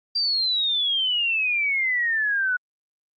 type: exponential sweep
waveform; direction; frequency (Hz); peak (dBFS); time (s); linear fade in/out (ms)
sine; down; 4748 to 1462; -20; 0.15-2.57; 10
effects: Opus 48 kbps